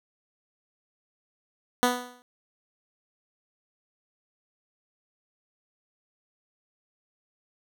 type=tone with exponential decay; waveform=10% pulse; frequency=246.9 Hz; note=B3; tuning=in tune; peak=-9 dBFS; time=1.83-2.22 s; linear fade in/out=0 ms; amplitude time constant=83 ms; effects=none